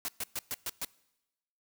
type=noise bursts; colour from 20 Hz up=white; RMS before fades=-35 dBFS; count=6; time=0.05-0.848 s; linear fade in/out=0 ms; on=33 ms; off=120 ms; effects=noise-tail reverb RT60 1.0 s tail -23 dB re dry